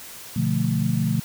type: chord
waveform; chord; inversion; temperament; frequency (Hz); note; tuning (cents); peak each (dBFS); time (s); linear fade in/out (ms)
sine; B half-diminished seventh; none; equal with one note detuned; 122.69 / 146.83 / 174.61 / 220; B2 / D3 / F3 / A3; -11 / 0 / 0 / 0; -25; 0.36-1.2; 5
effects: white hiss -40 dBFS RMS until 1.24 s